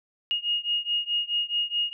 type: beating tone pair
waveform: sine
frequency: 2860 / 2864.7 Hz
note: F7 / F7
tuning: +41 / +43 cents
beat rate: 4.7 Hz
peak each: -27 / -28 dBFS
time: 0.31-1.93 s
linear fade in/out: 0 ms
effects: none